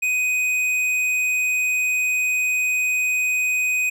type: tone with tanh clipping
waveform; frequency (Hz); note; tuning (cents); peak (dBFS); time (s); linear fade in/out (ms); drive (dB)
sine; 2500; D#7; +8; -20; 0.02-3.9; 10; 11
effects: none